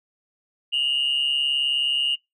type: tone pair together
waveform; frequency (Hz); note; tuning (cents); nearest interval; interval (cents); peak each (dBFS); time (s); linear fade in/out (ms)
sine; 2830 / 2969; F7 / F#7; +22 / +5; minor second; 83; -20 / -25; 0.72-2.16; 20
effects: noise-tail reverb RT60 0.2 s tail -26 dB re dry + tanh soft clip ceiling -15 dBFS